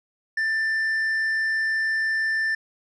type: tone with tanh clipping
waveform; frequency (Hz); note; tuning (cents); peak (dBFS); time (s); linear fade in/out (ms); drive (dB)
sine; 1777; A6; +17; -22; 0.37-2.55; 5; 4
effects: none